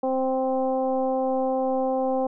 sine tone with frequency modulation, 523.3 Hz, C5, in tune, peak -21 dBFS, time 0.03-2.27 s, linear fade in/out 5 ms, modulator 261 Hz, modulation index 1.1, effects none

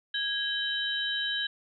sine tone cluster, 1648 / 3074 / 3861 Hz, G#6 / G7 / B7, -14 / -35 / -40 cents, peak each -32 / -32 / -33 dBFS, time 0.14-1.47 s, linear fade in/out 5 ms, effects none

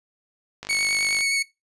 click train, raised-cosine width 0.2 ms, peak -17 dBFS, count 30, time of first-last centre 0.63-1.208 s, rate 50.2 Hz
sawtooth tone with vibrato, 2217 Hz, C#7, in tune, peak -17 dBFS, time 0.69-1.43 s, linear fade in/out 10 ms, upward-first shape square, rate 9.6 Hz, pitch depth 11 cents each way
effects noise-tail reverb RT60 0.2 s tail -19 dB re dry + resampled to 24000 Hz

